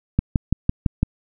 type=click train; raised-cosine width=5 ms; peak=-4 dBFS; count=6; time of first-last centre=0.19-1.03 s; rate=5.95 Hz; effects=none